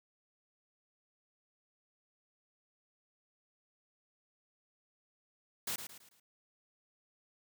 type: noise with echo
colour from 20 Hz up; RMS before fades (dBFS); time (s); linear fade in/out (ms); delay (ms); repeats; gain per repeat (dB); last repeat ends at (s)
white; -37; 5.67-5.76; 5; 110; 4; -8; 6.2
effects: none